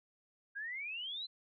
sine exponential sweep, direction up, 1587 to 4125 Hz, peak -39 dBFS, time 0.55-1.27 s, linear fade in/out 20 ms, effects none

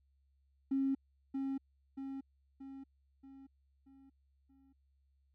triangle tone with echo, 270.6 Hz, C#4, 42 cents flat, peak -26 dBFS, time 0.71-0.95 s, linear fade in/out 10 ms, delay 630 ms, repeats 6, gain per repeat -6 dB, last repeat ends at 4.73 s, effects tanh soft clip ceiling -28 dBFS + added 68 Hz sine -70 dBFS peak until 5.34 s

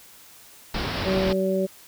pink low-pass noise, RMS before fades -28 dBFS, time 0.74-1.33 s, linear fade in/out 5 ms, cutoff 5400 Hz, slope 96 dB/octave
harmonic tone, 190 Hz, F#3, 46 cents sharp, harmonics 1 / 2 / 3, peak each -25 / -25 / -25 dBFS, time 1.05-1.67 s, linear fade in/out 20 ms
effects white hiss -49 dBFS RMS until 1.87 s

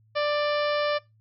harmonic tone, 590 Hz, D5, 8 cents sharp, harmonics 1 / 2 / 3 / 4 / 5 / 6 / 7 / 8 / 9, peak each -24 / -30 / -34 / -36 / -38 / -40 / -41 / -42 / -43 dBFS, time 0.15-0.99 s, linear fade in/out 20 ms, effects noise-tail reverb RT60 0.2 s tail -21 dB re dry + added 109 Hz sine -58 dBFS peak until 1.2 s

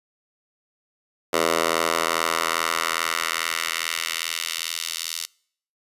10% pulse tone with high-pass filter sweep, 82.41 Hz, E2, in tune, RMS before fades -25 dBFS, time 1.33-5.26 s, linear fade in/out 5 ms, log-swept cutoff 550 to 4300 Hz, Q 1.1, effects noise-tail reverb RT60 0.6 s tail -26 dB re dry + resampled to 32000 Hz

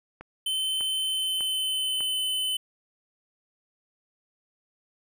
click train, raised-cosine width 0.5 ms, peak -26 dBFS, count 4, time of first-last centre 0.21-2.006 s, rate 1.67 Hz
square tone with pitch glide, 3069 to 3034 Hz, G7 to F#7, -37 to +43 cents, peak -26 dBFS, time 0.46-2.57 s, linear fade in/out 5 ms, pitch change -20 cents, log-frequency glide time 1.01-2.23 s
effects none

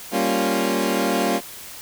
20% pulse chord, G half-diminished seventh, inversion none, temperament equal, 196 / 233.1 / 277.2 / 349.2 Hz, G3 / Bb3 / Db4 / F4, 0 / 0 / 0 / 0 cents, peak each -20 dBFS, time 0.11-1.41 s, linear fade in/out 50 ms, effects white hiss -38 dBFS RMS until 1.81 s

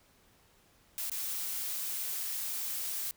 blue noise with dropouts, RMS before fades -36 dBFS, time 0.98-3.11 s, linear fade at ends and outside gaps 0 ms, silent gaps 1.097-1.117 s, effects pink hiss -65 dBFS RMS until 3.16 s

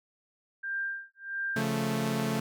sine tone with tremolo, 1589 Hz, G6, 23 cents sharp, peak -29 dBFS, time 0.63-1.62 s, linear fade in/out 10 ms, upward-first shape sine, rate 1.5 Hz, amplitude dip 100%
sawtooth chord, Db augmented, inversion none, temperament equal, 138.59 / 174.61 / 220 Hz, Db3 / F3 / A3, 0 / 0 / 0 cents, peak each -29 / -32 / -26 dBFS, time 1.56-2.4 s, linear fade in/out 5 ms
effects none

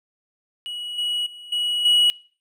triangle tone with level steps, 2919 Hz, F#7, 24 cents flat, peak -27 / -20 / -36 / -19 / -12 dBFS, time 0.66-2.1 s, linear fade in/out 0 ms, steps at 0.98 / 1.26 / 1.52 / 1.85 s, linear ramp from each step 5 ms, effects noise-tail reverb RT60 0.5 s tail -26 dB re dry

